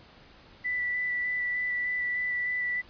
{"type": "tone with vibrato", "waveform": "sine", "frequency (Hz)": 1975.5, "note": "B6", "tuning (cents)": 0, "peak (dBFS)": -27, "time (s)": [0.64, 2.82], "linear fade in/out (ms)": 20, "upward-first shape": "square", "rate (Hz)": 3.3, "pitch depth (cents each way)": 10, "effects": ["pink hiss -54 dBFS RMS until 2.89 s", "resampled to 11025 Hz"]}